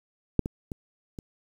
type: clicks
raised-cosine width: 3 ms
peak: -7 / -17 / -21 / -25 dBFS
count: 4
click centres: 0.393 / 0.459 / 0.718 / 1.188 s
effects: 8-bit